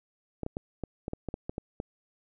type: clicks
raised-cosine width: 2 ms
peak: -20 dBFS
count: 11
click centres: 0.433 / 0.464 / 0.569 / 0.837 / 1.081 / 1.134 / 1.287 / 1.341 / 1.495 / 1.581 / 1.801 s
effects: none